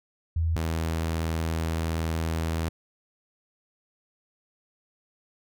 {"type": "tone pair in turn", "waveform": ["sine", "sawtooth"], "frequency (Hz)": [82, 81.34], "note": ["E2", "E2"], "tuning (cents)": [-9, -23], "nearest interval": "unison", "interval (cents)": 14, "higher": "first", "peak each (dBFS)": -22, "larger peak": "neither", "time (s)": [[0.36, 0.56], [0.56, 2.69]], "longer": "second", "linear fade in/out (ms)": 5, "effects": []}